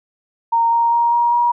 sine tone with pitch steps, 925 / 932.5 / 940.1 / 947.7 / 955.4 Hz, A#5 / A#5 / A#5 / A#5 / A#5, -14 / 0 / +14 / +28 / +42 cents, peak -12 dBFS, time 0.52-1.52 s, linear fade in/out 10 ms, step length 200 ms, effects none

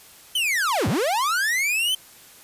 45% pulse linear two-way sweep, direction down then up, 3120 to 81.9 to 3120 Hz, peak -20 dBFS, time 0.35-1.95 s, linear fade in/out 5 ms, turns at 0.88 s, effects white hiss -48 dBFS RMS until 2.43 s + resampled to 32000 Hz

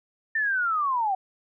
sine linear sweep, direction down, 1805 to 740 Hz, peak -22 dBFS, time 0.35-1.15 s, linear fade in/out 5 ms, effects none

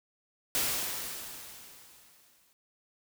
white noise with exponential decay, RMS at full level -28 dBFS, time 0.55-2.53 s, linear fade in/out 0 ms, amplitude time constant 430 ms, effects none

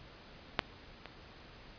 clicks, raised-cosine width 0.3 ms, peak -10 / -28 dBFS, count 2, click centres 0.592 / 1.057 s, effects pink hiss -54 dBFS RMS until 1.78 s + resampled to 11025 Hz

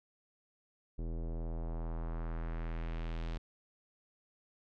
square tone with low-pass filter sweep, 41.2 Hz, E1, in tune, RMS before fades -38 dBFS, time 0.98-3.38 s, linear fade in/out 10 ms, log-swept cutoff 390 to 4100 Hz, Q 1.3, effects none

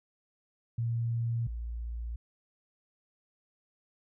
sine tone pair in turn, 116.54 / 57.9 Hz, A#2 / A#1, 0 / -11 cents, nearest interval octave, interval 1211 cents, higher first, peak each -28 / -34 dBFS, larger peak first, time 0.78-1.47 / 1.47-2.16 s, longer neither, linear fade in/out 5 ms, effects none

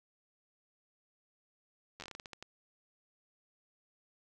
slowing click train, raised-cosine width 0.2 ms, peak -28 dBFS, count 12, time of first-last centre 2-2.426 s, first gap 10 ms, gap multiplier 1.25, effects none

